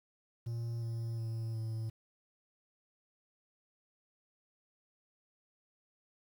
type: tone with pitch steps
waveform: triangle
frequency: 116.54 / 114.87 / 113.22 / 111.6 Hz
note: A#2 / A#2 / A2 / A2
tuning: 0 / -25 / +50 / +25 cents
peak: -33 dBFS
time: 0.46-1.9 s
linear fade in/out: 10 ms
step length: 360 ms
effects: 10-bit